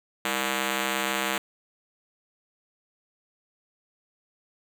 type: ring-modulated tone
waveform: 5% pulse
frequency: 263.3 Hz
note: C4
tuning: 11 cents sharp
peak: -11 dBFS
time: 0.25-1.38 s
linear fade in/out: 2 ms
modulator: 63 Hz
effects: none